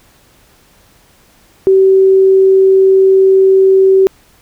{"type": "tone", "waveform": "sine", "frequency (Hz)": 383.2, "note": "G4", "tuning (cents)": -39, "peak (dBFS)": -4, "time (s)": [1.67, 4.07], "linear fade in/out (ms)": 0, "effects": ["pink hiss -48 dBFS RMS until 4.41 s"]}